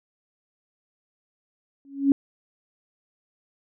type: tone with exponential growth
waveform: sine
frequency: 277.2 Hz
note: C#4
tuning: in tune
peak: -11 dBFS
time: 1.85-2.12 s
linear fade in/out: 1 ms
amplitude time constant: 58 ms
effects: none